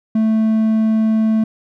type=tone; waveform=triangle; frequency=220 Hz; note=A3; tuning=in tune; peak=-10 dBFS; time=0.15-1.44 s; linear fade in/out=5 ms; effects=none